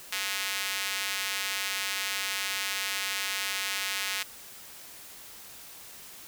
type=tone with high-pass filter; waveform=square; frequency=98.1 Hz; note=G2; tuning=2 cents sharp; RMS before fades=-32 dBFS; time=0.12-4.23 s; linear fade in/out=5 ms; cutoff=2200 Hz; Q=1.1; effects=white hiss -47 dBFS RMS until 6.27 s